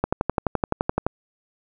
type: click train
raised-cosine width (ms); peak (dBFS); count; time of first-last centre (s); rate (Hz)
1; -6; 13; 0.04-1.066; 11.7
effects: none